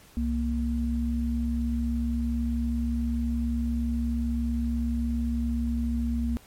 sine tone pair together, 65.75 / 234.3 Hz, C2 / A#3, +9 / +9 cents, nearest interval octave + minor seventh, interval 2200 cents, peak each -27 dBFS, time 0.17-6.37 s, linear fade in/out 0 ms, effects pink hiss -54 dBFS RMS until 6.46 s + MP3 64 kbps

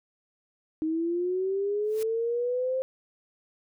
sine linear sweep, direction up, 311.3 to 527 Hz, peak -25 dBFS, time 0.82-2.82 s, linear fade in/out 0 ms
white noise with exponential growth, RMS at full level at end -39 dBFS, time 1.83-2.03 s, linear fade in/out 2 ms, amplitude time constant 43 ms
effects none

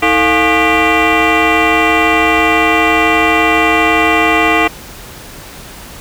sine tone with frequency modulation, 831 Hz, G#5, 1 cent sharp, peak -6 dBFS, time 0.02-4.68 s, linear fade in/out 10 ms, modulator 384 Hz, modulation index 4.9, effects tanh soft clip ceiling -5 dBFS + pink hiss -32 dBFS RMS until 6 s

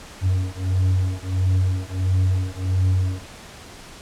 triangle beating tone pair, 92.5 / 94 Hz, F#2 / F#2, 0 / +28 cents, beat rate 1.5 Hz, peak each -19 dBFS, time 0.21-3.26 s, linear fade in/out 50 ms, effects pink hiss -41 dBFS RMS until 4.01 s + low-pass 9000 Hz 12 dB/octave

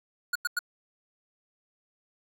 square tone bursts, 1448 Hz, F#6, 38 cents flat, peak -26 dBFS, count 3, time 0.33-0.591 s, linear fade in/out 5 ms, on 25 ms, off 93 ms, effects 11-bit

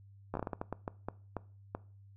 slowing click train, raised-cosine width 1 ms, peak -22 dBFS, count 13, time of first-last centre 0.34-1.75 s, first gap 13 ms, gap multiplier 1.36, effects noise-tail reverb RT60 0.4 s tail -20 dB re dry + added 99 Hz sine -54 dBFS peak until 2.16 s

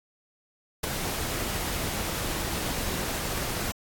pink noise with ADSR envelope, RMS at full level -25 dBFS, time 0.83-3.72 s, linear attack 9 ms, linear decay 12 ms, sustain -6 dB, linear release 11 ms, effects AAC 64 kbps

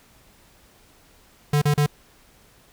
square tone bursts, 146.9 Hz, D3, 1 cent sharp, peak -17 dBFS, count 3, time 1.53-1.863 s, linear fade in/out 5 ms, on 87 ms, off 36 ms, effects pink hiss -55 dBFS RMS until 2.72 s

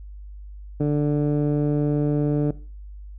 15% pulse tone with low-pass filter, 147.3 Hz, D3, 6 cents sharp, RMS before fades -21 dBFS, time 0.8-2.51 s, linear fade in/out 5 ms, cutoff 420 Hz, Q 0.83, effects noise-tail reverb RT60 0.4 s tail -19 dB re dry + added 50 Hz sine -36 dBFS peak until 3.18 s

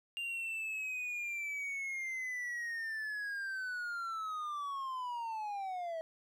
triangle linear sweep, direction down, 2799 to 638 Hz, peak -35 dBFS, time 0.17-6.01 s, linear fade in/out 0 ms, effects none

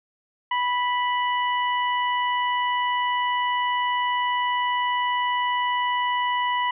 harmonic tone, 985 Hz, B5, 5 cents flat, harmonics 1 / 2 / 3, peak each -22 / -28 / -32 dBFS, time 0.51-6.71 s, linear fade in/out 5 ms, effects none

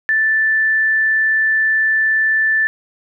sine tone, 1761 Hz, A6, 1 cent sharp, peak -12 dBFS, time 0.09-2.67 s, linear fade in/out 0 ms, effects none

